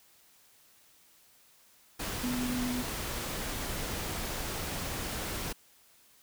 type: tone in noise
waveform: sine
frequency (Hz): 247.9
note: B3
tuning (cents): +7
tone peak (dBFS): -31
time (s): 2.23-2.83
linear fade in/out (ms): 10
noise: pink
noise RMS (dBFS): -36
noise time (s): 1.99-5.53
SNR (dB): +2
effects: white hiss -62 dBFS RMS until 6.22 s